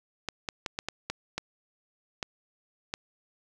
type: clicks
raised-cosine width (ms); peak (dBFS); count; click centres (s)
0.2; -14; 9; 0.287 / 0.488 / 0.662 / 0.789 / 0.886 / 1.1 / 1.38 / 2.228 / 2.939
effects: none